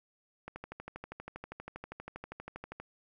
click train, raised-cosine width 0.5 ms, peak -27 dBFS, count 30, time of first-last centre 0.48-2.8 s, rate 12.5 Hz, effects none

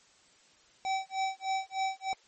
square tone with tremolo, 768 Hz, G5, 36 cents flat, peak -28 dBFS, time 0.85-2.13 s, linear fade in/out 0 ms, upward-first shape sine, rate 3.3 Hz, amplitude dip 100%, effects white hiss -62 dBFS RMS until 2.27 s + MP3 32 kbps

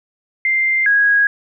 sine tone pair in turn, 2093 / 1650.7 Hz, C7 / G#6, 0 / -11 cents, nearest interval major third, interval 411 cents, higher first, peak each -13 / -10 dBFS, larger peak second, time 0.45-0.86 / 0.86-1.27 s, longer neither, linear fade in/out 2 ms, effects none

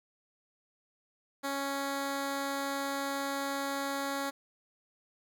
10% pulse tone, 277.2 Hz, C#4, in tune, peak -24 dBFS, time 1.43-4.31 s, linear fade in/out 20 ms, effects none

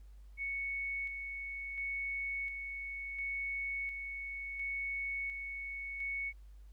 sine tone with tremolo, 2217 Hz, C#7, in tune, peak -35 dBFS, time 0.37-6.33 s, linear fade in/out 50 ms, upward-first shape square, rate 0.71 Hz, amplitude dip 40%, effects added 50 Hz sine -51 dBFS peak until 6.72 s + pink hiss -74 dBFS RMS until 6.72 s

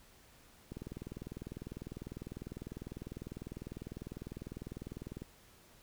click train, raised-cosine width 3 ms, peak -30 dBFS, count 91, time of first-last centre 0.72-5.22 s, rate 20 Hz, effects pink hiss -62 dBFS RMS until 5.82 s

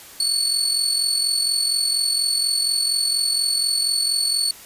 30% pulse tone with amplitude modulation, 4435 Hz, C#8, in tune, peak -13 dBFS, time 0.2-4.51 s, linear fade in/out 2 ms, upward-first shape sine, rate 44.2 Hz, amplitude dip 55%, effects white hiss -42 dBFS RMS until 4.65 s + resampled to 32000 Hz

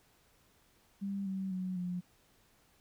sine tone with pitch steps, 197.9 / 191.27 / 184.86 / 178.67 Hz, G3 / G3 / F#3 / F3, +17 / -42 / -1 / +40 cents, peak -34 dBFS, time 1.01-2.01 s, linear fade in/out 20 ms, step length 250 ms, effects pink hiss -68 dBFS RMS until 2.8 s

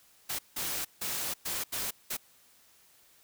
white noise bursts at uneven times, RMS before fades -34 dBFS, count 6, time 0.29-0.39 / 0.56-0.85 / 1.01-1.34 / 1.45-1.64 / 1.72-1.91 / 2.1-2.17 s, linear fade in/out 10 ms, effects white hiss -62 dBFS RMS until 3.23 s

